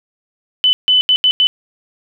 sine tone bursts at uneven times, 3009 Hz, F#7, 28 cents sharp, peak -8 dBFS, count 5, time 0.64-0.73 / 0.88-1.01 / 1.09-1.16 / 1.24-1.31 / 1.4-1.47 s, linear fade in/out 0 ms, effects none

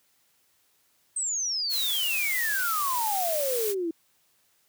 sine exponential sweep, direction down, 8372 to 320 Hz, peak -26 dBFS, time 1.16-3.91 s, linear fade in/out 5 ms
blue noise, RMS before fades -31 dBFS, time 1.69-3.75 s, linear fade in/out 50 ms
effects white hiss -67 dBFS RMS until 4.68 s + high-pass 60 Hz 12 dB/octave

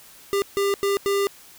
square tone bursts at uneven times, 399.1 Hz, G4, 31 cents sharp, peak -20 dBFS, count 4, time 0.33-0.42 / 0.57-0.74 / 0.83-0.97 / 1.06-1.27 s, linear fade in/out 0 ms, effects white hiss -48 dBFS RMS until 1.58 s

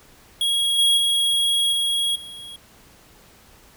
square tone with level steps, 3306 Hz, G#7, 9 cents flat, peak -19 / -15 / -18 / -20 / -36 dBFS, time 0.41-2.56 s, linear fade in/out 2 ms, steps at 0.78 / 0.97 / 1.72 / 2.15 s, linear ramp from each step 10 ms, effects pink hiss -51 dBFS RMS until 3.76 s

